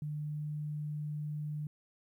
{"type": "tone", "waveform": "sine", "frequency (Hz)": 149.9, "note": "D3", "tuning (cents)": 36, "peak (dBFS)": -35, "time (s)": [0.02, 1.67], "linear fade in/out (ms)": 2, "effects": ["12-bit"]}